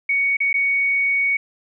sine tone with dropouts, 2233 Hz, C#7, 12 cents sharp, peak -16 dBFS, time 0.09-1.37 s, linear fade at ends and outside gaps 5 ms, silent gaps 0.369-0.403 / 0.53-0.54 s, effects none

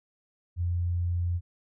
sine tone, 87.31 Hz, F2, in tune, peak -25 dBFS, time 0.56-1.41 s, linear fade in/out 50 ms, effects none

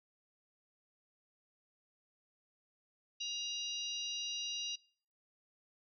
harmonic tone with a mistuned harmonic, 963 Hz, B5, 44 cents flat, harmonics 3 / 4 / 5 / 6, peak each -40 / -43 / -47 / -45 dBFS, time 3.2-4.76 s, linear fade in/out 10 ms, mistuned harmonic 3, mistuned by -45 cents, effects noise-tail reverb RT60 0.5 s tail -24 dB re dry

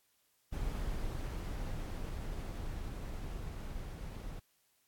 brown noise with level ramp, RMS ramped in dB -37 to -43 dBFS, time 0.52-4.4 s, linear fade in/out 10 ms, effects white hiss -74 dBFS RMS until 4.87 s + AAC 64 kbps

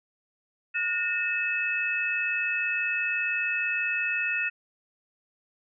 sine tone cluster, 1443 / 1829 / 2594 Hz, F#6 / A#6 / E7, -44 / -33 / -28 cents, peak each -32 / -31 / -27 dBFS, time 0.74-4.5 s, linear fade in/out 20 ms, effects none

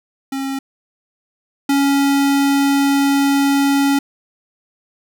square tone pair in turn, 270.9 / 278.8 Hz, C#4 / C#4, -40 / +10 cents, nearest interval unison, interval 50 cents, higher second, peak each -21 / -13 dBFS, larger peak second, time 0.32-0.59 / 1.69-3.99 s, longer second, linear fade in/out 5 ms, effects none

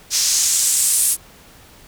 white noise with band-pass filter sweep, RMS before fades -17 dBFS, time 0.1-1.17 s, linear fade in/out 50 ms, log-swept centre 5500 to 10000 Hz, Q 2.2, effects pink hiss -46 dBFS RMS until 1.87 s

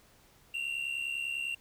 triangle tone pair together, 2724 / 2794 Hz, F7 / F7, -44 / 0 cents, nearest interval unison, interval 44 cents, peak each -32 / -33 dBFS, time 0.54-1.55 s, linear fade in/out 5 ms, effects tanh soft clip ceiling -28 dBFS + pink hiss -62 dBFS RMS until 1.6 s

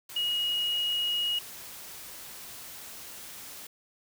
sine tone in noise, 2887 Hz, F#7, 43 cents flat, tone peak -26 dBFS, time 0.16-1.39 s, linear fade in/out 5 ms, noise white, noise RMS -44 dBFS, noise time 0.09-3.67 s, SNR +15 dB, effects none

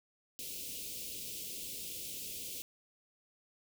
white band-stop noise, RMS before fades -43 dBFS, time 0.39-2.62 s, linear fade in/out 0 ms, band 550 to 2500 Hz, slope 48 dB/octave, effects none

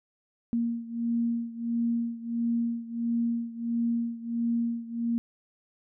sine beating tone pair, 233.1 / 234.6 Hz, A#3 / A#3, 0 / +11 cents, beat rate 1.5 Hz, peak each -28 / -31 dBFS, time 0.53-5.18 s, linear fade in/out 0 ms, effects none

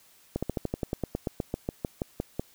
slowing click train, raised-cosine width 2 ms, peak -15 dBFS, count 18, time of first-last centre 0.36-2.395 s, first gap 66 ms, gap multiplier 1.07, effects white hiss -59 dBFS RMS until 2.54 s

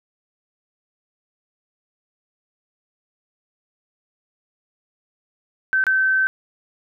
sine tone with dropouts, 1541 Hz, G6, 30 cents flat, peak -15 dBFS, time 5.73-6.27 s, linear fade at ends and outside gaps 0 ms, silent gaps 5.84-5.867 s, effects none

